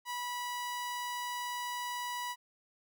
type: tone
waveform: sawtooth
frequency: 978 Hz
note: B5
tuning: 17 cents flat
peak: -32 dBFS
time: 0.05-2.36 s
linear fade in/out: 50 ms
effects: none